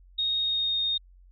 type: tone with pitch glide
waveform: sine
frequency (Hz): 3729 to 3695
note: A#7 to A#7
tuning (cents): 0 to -16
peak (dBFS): -24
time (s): 0.18-0.98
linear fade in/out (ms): 10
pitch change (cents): -16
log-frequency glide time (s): 0.4-0.79
effects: added 45 Hz sine -51 dBFS peak until 1.31 s